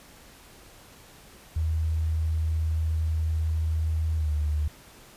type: tone with pitch glide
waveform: sine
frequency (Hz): 79.7 to 75.23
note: D#2 to D2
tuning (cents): +42 to +42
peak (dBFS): -23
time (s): 1.56-4.68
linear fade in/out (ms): 5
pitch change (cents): -100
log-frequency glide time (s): 4.16-4.3
effects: pink hiss -51 dBFS RMS until 5.16 s + resampled to 32000 Hz